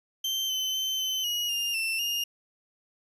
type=tone with pitch steps; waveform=35% pulse; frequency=3119 / 3054 / 3081 / 3057 / 2897 / 2814 / 2677 / 2832 Hz; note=G7 / G7 / G7 / G7 / F#7 / F7 / E7 / F7; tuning=-9 / -46 / -31 / -44 / -37 / +12 / +26 / +23 cents; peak=-25 dBFS; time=0.24-2.24 s; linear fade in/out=5 ms; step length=250 ms; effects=resampled to 32000 Hz